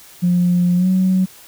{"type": "tone with pitch glide", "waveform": "sine", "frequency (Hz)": [177.2, 186.76], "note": ["F3", "F#3"], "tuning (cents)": [25, 16], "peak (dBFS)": -11, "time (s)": [0.22, 1.26], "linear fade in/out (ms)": 20, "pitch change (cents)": 91, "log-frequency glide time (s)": [0.76, 0.88], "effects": ["tanh soft clip ceiling -7 dBFS", "white hiss -43 dBFS RMS until 1.47 s"]}